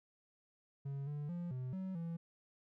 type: tone with pitch steps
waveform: triangle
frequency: 138.8 / 146.7 / 173.9 / 127.6 / 188.7 / 167.3 Hz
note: C#3 / D3 / F3 / C3 / F#3 / E3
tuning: +3 / -2 / -7 / -43 / +34 / +26 cents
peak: -37 dBFS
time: 0.85-2.17 s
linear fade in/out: 10 ms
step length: 220 ms
effects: none